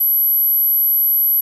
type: tone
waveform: sine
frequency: 11770 Hz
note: F#9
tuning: 10 cents flat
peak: -12 dBFS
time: 0-1.41 s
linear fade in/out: 10 ms
effects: 8-bit